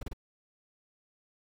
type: noise bursts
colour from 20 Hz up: brown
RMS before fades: -36 dBFS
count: 3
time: 0.01-0.133 s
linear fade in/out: 5 ms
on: 21 ms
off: 30 ms
effects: none